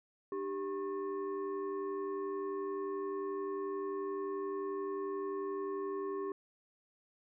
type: tone with frequency modulation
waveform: sine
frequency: 393.2 Hz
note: G4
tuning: 5 cents sharp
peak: -35 dBFS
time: 0.32-6.32 s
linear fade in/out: 2 ms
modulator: 695 Hz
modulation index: 0.72
effects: none